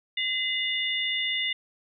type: tone cluster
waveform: sine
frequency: 2044 / 2871 / 3553 Hz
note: C7 / F7 / A7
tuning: -41 / +47 / +16 cents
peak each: -29 / -30 / -30 dBFS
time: 0.17-1.53 s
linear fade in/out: 5 ms
effects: none